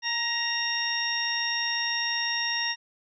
harmonic tone with a mistuned harmonic, 928 Hz, A#5, 8 cents flat, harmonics 1 / 2 / 3 / 4 / 6, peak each -36 / -30 / -33 / -34 / -30 dBFS, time 0.02-2.76 s, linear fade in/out 50 ms, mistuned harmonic 2, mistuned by +28 cents, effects none

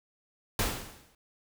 pink noise with exponential decay, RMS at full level -26 dBFS, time 0.59-1.15 s, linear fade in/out 2 ms, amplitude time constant 120 ms, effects none

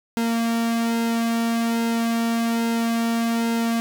sawtooth tone with flanger, 230.6 Hz, A#3, 19 cents flat, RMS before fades -22 dBFS, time 0.17-3.8 s, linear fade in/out 0 ms, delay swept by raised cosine 1.7 to 2.42 ms, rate 1.2 Hz, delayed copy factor -0.7, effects none

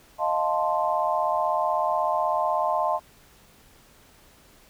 sine chord, F dominant seventh, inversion third, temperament equal, 622.3 / 698.5 / 880 / 1046.5 Hz, Eb5 / F5 / A5 / C6, 0 / 0 / 0 / 0 cents, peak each -27 dBFS, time 0.18-3 s, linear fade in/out 50 ms, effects pink hiss -55 dBFS RMS until 4.69 s

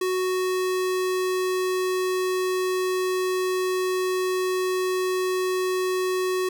square tone, 370 Hz, F#4, in tune, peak -23 dBFS, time 0.01-6.49 s, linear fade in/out 5 ms, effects none

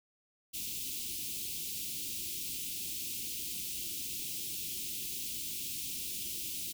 white band-stop noise, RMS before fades -39 dBFS, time 0.53-6.73 s, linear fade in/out 20 ms, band 380 to 2500 Hz, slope 48 dB/octave, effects none

